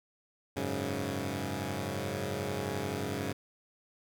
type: chord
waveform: 10% pulse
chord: F# suspended second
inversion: none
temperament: equal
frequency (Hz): 92.5 / 103.83 / 138.59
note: F#2 / G#2 / C#3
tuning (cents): 0 / 0 / 0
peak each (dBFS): -29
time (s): 0.56-3.33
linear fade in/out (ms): 10
effects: none